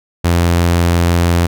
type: tone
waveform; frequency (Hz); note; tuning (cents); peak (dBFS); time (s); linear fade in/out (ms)
sawtooth; 86; F2; -26; -6; 0.24-1.47; 10
effects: none